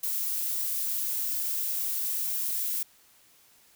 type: noise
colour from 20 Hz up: violet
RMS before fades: -30 dBFS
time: 0.03-2.83 s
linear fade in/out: 5 ms
effects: white hiss -60 dBFS RMS until 3.75 s